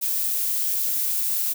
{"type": "noise", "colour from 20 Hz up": "violet", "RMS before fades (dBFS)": -24, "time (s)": [0.01, 1.54], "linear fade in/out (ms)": 20, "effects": []}